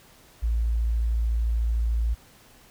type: tone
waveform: sine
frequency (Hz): 56.8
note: A#1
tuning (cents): -44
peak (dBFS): -21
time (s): 0.42-2.15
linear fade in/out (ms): 20
effects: pink hiss -54 dBFS RMS until 2.7 s